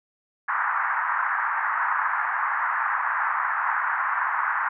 pink band-pass noise, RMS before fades -25 dBFS, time 0.48-4.69 s, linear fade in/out 10 ms, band 900 to 1800 Hz, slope 48 dB/octave, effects none

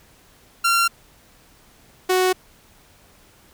sawtooth tone pair in turn, 1374 / 369.9 Hz, F6 / F#4, -29 / 0 cents, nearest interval octave + major seventh, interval 2271 cents, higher first, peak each -12 dBFS, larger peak neither, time 0.64-0.88 / 2.09-2.33 s, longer neither, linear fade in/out 10 ms, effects pink hiss -53 dBFS RMS until 3.53 s

